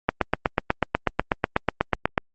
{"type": "click train", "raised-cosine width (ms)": 0.5, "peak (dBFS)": -3, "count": 18, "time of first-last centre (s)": [0.09, 2.178], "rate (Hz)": 8.14, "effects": ["Opus 32 kbps"]}